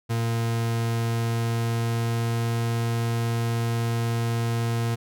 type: tone with pitch glide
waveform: 40% pulse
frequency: 115.4 to 116.27 Hz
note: A#2 to A#2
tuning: -17 to -4 cents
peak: -22 dBFS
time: 0.09-4.96 s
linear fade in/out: 20 ms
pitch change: +13 cents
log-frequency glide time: 0.89-2.59 s
effects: none